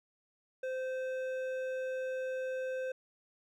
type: tone with hard clipping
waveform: sine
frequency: 518 Hz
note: C5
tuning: 17 cents flat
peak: -36 dBFS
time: 0.63-2.92 s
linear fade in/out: 5 ms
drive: 9 dB
effects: none